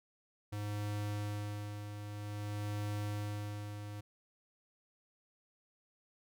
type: tone with tremolo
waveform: square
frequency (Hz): 103.83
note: G#2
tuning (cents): 0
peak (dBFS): -36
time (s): 0.52-4.01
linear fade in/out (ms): 10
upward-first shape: sine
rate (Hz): 0.52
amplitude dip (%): 55
effects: none